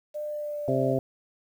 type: tone with pitch glide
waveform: sine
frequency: 599 to 589.4 Hz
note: D5 to D5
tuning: +34 to +6 cents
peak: -30 dBFS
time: 0.14-0.94 s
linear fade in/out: 20 ms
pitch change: -28 cents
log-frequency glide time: 0.25-0.59 s
type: harmonic tone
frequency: 132.4 Hz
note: C3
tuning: 21 cents sharp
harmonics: 1 / 2 / 3 / 4 / 5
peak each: -29 / -29 / -29 / -29 / -29 dBFS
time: 0.68-0.99 s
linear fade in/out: 2 ms
effects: 9-bit